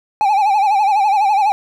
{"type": "tone with vibrato", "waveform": "triangle", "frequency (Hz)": 816, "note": "G#5", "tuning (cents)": -31, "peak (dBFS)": -9, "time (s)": [0.21, 1.52], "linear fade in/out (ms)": 0, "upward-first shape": "sine", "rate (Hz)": 12, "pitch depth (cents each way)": 100, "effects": []}